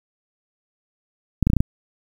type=clicks; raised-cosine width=5 ms; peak=-4 dBFS; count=6; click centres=1.427 / 1.47 / 1.501 / 1.534 / 1.567 / 1.605 s; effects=7-bit